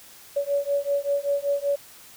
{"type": "beating tone pair", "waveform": "sine", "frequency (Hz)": [564, 569.2], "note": ["C#5", "C#5"], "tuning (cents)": [30, 46], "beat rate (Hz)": 5.2, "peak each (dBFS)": -25, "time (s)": [0.36, 1.76], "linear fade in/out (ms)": 10, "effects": ["white hiss -48 dBFS RMS until 2.16 s"]}